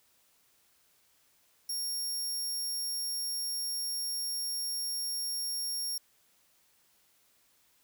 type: tone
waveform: 20% pulse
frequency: 5550 Hz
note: F8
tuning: 12 cents flat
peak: -27 dBFS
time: 1.69-5.98 s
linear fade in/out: 5 ms
effects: white hiss -68 dBFS RMS until 7.83 s